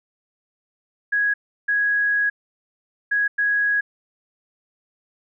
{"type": "tone bursts at uneven times", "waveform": "sine", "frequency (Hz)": 1661.2, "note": "G#6", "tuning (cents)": 0, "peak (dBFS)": -17, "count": 4, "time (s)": [[1.12, 1.34], [1.68, 2.3], [3.11, 3.28], [3.38, 3.81]], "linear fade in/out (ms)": 10, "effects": []}